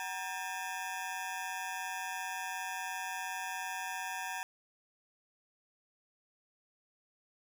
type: ring-modulated tone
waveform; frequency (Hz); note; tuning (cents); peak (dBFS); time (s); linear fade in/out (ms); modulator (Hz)
20% pulse; 848; G#5; +36; -29; 0-4.43; 0; 91.4
effects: none